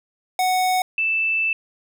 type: tone pair in turn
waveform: square / sine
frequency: 740 / 2644 Hz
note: F#5 / E7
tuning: 0 / +5 cents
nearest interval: octave + minor seventh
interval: 2205 cents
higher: second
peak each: -18 dBFS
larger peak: neither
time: 0.39-0.82 / 0.98-1.53 s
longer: second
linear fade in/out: 2 ms
effects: none